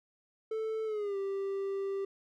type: tone with pitch glide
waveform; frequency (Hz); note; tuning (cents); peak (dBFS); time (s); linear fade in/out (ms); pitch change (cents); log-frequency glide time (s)
triangle; 440.4 to 392.4; A4 to G4; +2 to +2; -30; 0.51-2.05; 5; -200; 0.85-1.17
effects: none